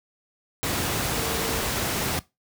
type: tone in noise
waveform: sine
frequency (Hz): 452.8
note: A4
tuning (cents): +50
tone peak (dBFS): -32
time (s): 1.18-1.61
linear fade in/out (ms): 0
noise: pink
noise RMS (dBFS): -26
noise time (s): 0.63-2.19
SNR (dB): -9
effects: noise-tail reverb RT60 0.2 s tail -19 dB re dry + high-pass 60 Hz 12 dB/octave